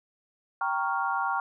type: chord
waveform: sine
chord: G half-diminished seventh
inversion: none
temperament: equal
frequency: 784 / 932.3 / 1108.7 / 1396.9 Hz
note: G5 / Bb5 / Db6 / F6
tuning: 0 / 0 / 0 / 0 cents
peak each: -31 dBFS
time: 0.61-1.4 s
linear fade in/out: 2 ms
effects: none